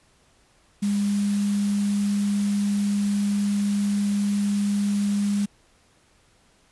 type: tone in noise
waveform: sine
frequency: 202.9 Hz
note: G#3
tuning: 40 cents flat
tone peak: -20 dBFS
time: 0.82-5.46 s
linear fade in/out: 10 ms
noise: white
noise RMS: -38 dBFS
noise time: 0.82-5.46 s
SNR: +15 dB
effects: pink hiss -60 dBFS RMS until 6.71 s + resampled to 24000 Hz